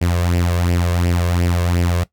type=tone with flanger; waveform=sawtooth; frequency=87.31 Hz; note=F2; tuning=in tune; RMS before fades=-17 dBFS; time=0.01-2.04 s; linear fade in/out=10 ms; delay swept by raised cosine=0.38 to 1.88 ms; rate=2.8 Hz; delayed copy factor=+0.6; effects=noise-tail reverb RT60 0.1 s tail -17 dB re dry